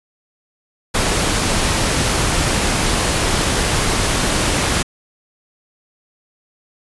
pink noise, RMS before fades -17 dBFS, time 0.94-4.83 s, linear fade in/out 10 ms, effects resampled to 24000 Hz

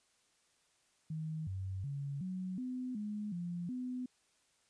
sine tone with pitch steps, 157.5 / 95.1 / 140.6 / 185.2 / 253.3 / 209.4 / 174.1 / 251.7 Hz, D#3 / F#2 / C#3 / F#3 / B3 / G#3 / F3 / B3, +21 / +48 / +25 / +2 / +44 / +15 / -5 / +33 cents, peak -37 dBFS, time 1.1-4.06 s, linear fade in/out 5 ms, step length 370 ms, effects white hiss -73 dBFS RMS until 4.69 s + resampled to 22050 Hz

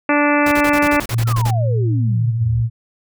harmonic tone, 292.2 Hz, D4, 9 cents flat, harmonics 1 / 2 / 3 / 4 / 5 / 6 / 7 / 8 / 9, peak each -16 / -19 / -21 / -22 / -23 / -24 / -24 / -25 / -26 dBFS, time 0.09-1 s, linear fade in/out 2 ms
pink noise bursts, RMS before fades -26 dBFS, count 12, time 0.46-1.508 s, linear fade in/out 5 ms, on 58 ms, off 32 ms
sine tone with vibrato, 115.1 Hz, A#2, 22 cents flat, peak -14 dBFS, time 1.1-2.7 s, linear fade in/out 50 ms, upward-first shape sine, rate 6.2 Hz, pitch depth 13 cents each way
sine exponential sweep, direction down, 1400 to 59 Hz, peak -23 dBFS, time 1.25-2.65 s, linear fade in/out 50 ms
effects none

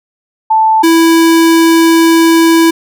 sine / square tone pair in turn, 880 / 329.6 Hz, A5 / E4, 0 / 0 cents, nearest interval octave + perfect fourth, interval 1700 cents, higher first, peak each -5 dBFS, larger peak neither, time 0.5-0.83 / 0.83-2.71 s, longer second, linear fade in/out 10 ms, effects none

